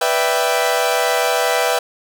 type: chord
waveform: sawtooth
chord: E minor seventh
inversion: second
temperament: equal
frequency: 493.9 / 587.3 / 659.3 / 784 Hz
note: B4 / D5 / E5 / G5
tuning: 0 / 0 / 0 / 0 cents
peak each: -16 / -20 / -16 / -17 dBFS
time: 0.01-1.79 s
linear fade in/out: 5 ms
effects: none